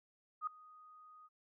sine tone with ADSR envelope, 1244.5 Hz, D#6, in tune, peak -33 dBFS, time 0.41-1.29 s, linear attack 60 ms, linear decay 4 ms, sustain -23 dB, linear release 34 ms, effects none

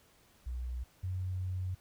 sine tone pair in turn, 61.74 / 92.35 Hz, B1 / F#2, 0 / -3 cents, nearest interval perfect fifth, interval 697 cents, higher second, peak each -35 / -33 dBFS, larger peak second, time 0.46-0.84 / 1.03-1.75 s, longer second, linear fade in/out 10 ms, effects pink hiss -65 dBFS RMS until 1.8 s

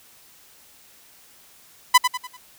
sawtooth tone with echo, 1000 Hz, B5, 21 cents sharp, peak -5 dBFS, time 1.94-1.98 s, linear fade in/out 10 ms, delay 98 ms, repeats 4, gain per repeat -8 dB, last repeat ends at 2.372 s, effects white hiss -52 dBFS RMS until 2.58 s

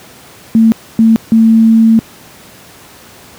sine tone bursts at uneven times, 224.6 Hz, A3, 36 cents sharp, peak -3 dBFS, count 3, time 0.55-0.72 / 0.99-1.16 / 1.32-1.99 s, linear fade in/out 0 ms, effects pink hiss -37 dBFS RMS until 3.38 s + high-pass 100 Hz 12 dB/octave

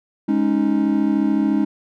triangle chord, Ab suspended fourth, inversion none, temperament equal, 207.7 / 277.2 / 311.1 Hz, Ab3 / Db4 / Eb4, 0 / 0 / 0 cents, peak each -18 dBFS, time 0.28-1.65 s, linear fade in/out 10 ms, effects none

